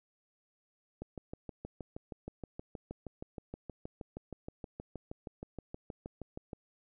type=click train; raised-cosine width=2 ms; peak=-28 dBFS; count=36; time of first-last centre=1.02-6.532 s; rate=6.35 Hz; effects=none